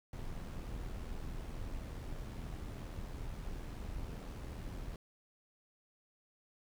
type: noise with amplitude modulation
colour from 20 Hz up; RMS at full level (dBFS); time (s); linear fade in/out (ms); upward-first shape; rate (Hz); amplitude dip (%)
brown; -41; 0.13-4.96; 2; sine; 82.3; 40
effects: none